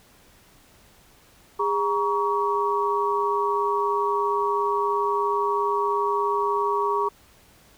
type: tone cluster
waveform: sine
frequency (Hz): 408.7 / 945 / 1128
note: G#4 / A#5 / C#6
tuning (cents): -28 / +23 / +30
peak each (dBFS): -25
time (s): 1.59-7.09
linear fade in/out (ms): 10
effects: pink hiss -55 dBFS RMS until 7.77 s